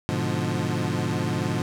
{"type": "chord", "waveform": "25% pulse", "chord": "G# diminished seventh", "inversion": "none", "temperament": "equal", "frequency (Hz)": [103.83, 123.47, 146.83, 174.61], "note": ["G#2", "B2", "D3", "F3"], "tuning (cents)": [0, 0, 0, 0], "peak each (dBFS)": -26, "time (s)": [0.09, 1.62], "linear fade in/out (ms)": 0, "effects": ["low-pass 9000 Hz 12 dB/octave", "8-bit"]}